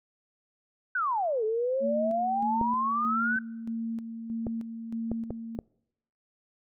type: exponential two-way sweep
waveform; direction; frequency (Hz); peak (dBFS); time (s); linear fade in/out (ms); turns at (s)
sine; down then up; 1548 to 426.7 to 1548; -25; 0.95-3.39; 5; 1.44
type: tone with tremolo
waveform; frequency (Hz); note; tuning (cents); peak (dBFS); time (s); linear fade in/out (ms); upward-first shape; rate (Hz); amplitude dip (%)
sine; 227.8; A#3; -40; -29; 1.8-5.59; 50; square; 1.6; 50
type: clicks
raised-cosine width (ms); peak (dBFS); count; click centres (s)
2; -19; 5; 2.613 / 4.468 / 5.116 / 5.306 / 5.589
effects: noise-tail reverb RT60 0.8 s tail -26 dB re dry